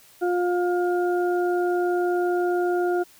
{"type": "harmonic tone", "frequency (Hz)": 354.5, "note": "F4", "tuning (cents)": 26, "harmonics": [1, 2, 4], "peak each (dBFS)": [-21, -27, -33], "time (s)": [0.21, 3.04], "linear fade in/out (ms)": 20, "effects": ["white hiss -53 dBFS RMS until 3.19 s"]}